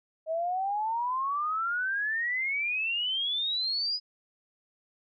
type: exponential sweep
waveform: sine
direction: up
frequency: 629 to 5020 Hz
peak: -27 dBFS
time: 0.26-4 s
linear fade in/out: 50 ms
effects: none